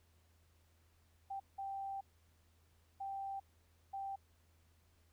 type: tone bursts at uneven times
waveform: sine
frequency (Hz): 784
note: G5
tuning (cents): 0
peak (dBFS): -40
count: 4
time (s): 1.3-1.4 / 1.58-2.01 / 3-3.4 / 3.93-4.16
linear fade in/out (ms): 10
effects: added 82 Hz sine -69 dBFS peak until 5.12 s + pink hiss -75 dBFS RMS until 5.12 s